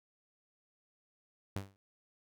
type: tone with exponential decay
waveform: sawtooth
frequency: 98 Hz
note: G2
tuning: in tune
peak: -29 dBFS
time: 1.56-1.76 s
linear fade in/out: 0 ms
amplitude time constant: 42 ms
effects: none